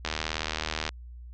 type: click train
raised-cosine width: 0.2 ms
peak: -11 dBFS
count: 67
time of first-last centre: 0.05-0.891 s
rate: 78.5 Hz
effects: added 60 Hz sine -41 dBFS peak until 1.33 s + low-pass 6000 Hz 12 dB/octave